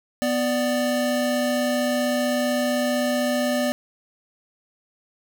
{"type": "tone pair together", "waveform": "square", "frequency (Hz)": [247.8, 590.1], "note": ["B3", "D5"], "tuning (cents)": [6, 8], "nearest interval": "octave + minor third", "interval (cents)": 1502, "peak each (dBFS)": -24, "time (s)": [0.22, 3.72], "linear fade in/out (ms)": 0, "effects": []}